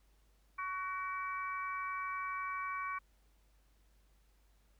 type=harmonic tone with a mistuned harmonic; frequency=374 Hz; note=F#4; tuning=19 cents sharp; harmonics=3 / 4 / 5 / 6; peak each=-38 / -45 / -51 / -44 dBFS; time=0.58-2.99 s; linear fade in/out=10 ms; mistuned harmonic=6; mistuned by=+38 cents; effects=added 50 Hz sine -66 dBFS peak until 4.79 s + pink hiss -75 dBFS RMS until 4.79 s